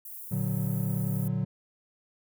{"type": "high-pass noise", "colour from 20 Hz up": "white", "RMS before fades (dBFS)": -42, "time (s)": [0.05, 1.28], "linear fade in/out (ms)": 5, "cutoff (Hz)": 11000, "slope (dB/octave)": 24}
{"type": "chord", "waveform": "triangle", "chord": "Bb augmented", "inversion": "none", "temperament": "equal", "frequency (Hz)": [116.54, 146.83, 185], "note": ["Bb2", "D3", "F#3"], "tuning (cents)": [0, 0, 0], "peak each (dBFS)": -29, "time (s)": [0.31, 1.45], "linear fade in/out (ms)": 10}
{"effects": []}